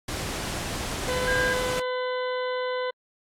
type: noise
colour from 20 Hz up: pink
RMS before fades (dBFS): -31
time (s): 0.08-1.8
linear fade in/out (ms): 5
type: harmonic tone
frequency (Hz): 504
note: B4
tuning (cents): +35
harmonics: 1 / 2 / 3 / 4 / 6 / 7 / 8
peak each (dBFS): -27 / -33 / -37 / -39 / -43 / -44 / -45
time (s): 1.08-2.91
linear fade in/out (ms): 10
type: tone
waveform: sine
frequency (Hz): 1609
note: G6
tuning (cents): +45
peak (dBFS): -24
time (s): 1.27-1.54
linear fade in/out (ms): 10
effects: low-pass 10000 Hz 12 dB/octave + AAC 64 kbps